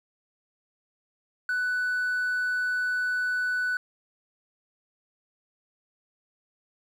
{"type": "tone", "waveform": "triangle", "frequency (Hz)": 1490, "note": "F#6", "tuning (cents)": 12, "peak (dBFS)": -22, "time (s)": [1.49, 3.77], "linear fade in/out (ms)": 2, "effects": ["tanh soft clip ceiling -19 dBFS", "10-bit"]}